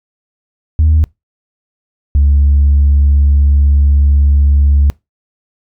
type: tone pair in turn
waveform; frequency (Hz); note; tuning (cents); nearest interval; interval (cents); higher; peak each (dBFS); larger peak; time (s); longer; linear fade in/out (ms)
sine; 77.78 / 70.98; D#2 / C#2; 0 / +42; major second; 158; first; -4; neither; 0.79-1.04 / 2.15-4.9; second; 0
effects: noise-tail reverb RT60 0.2 s tail -25 dB re dry + tanh soft clip ceiling -3 dBFS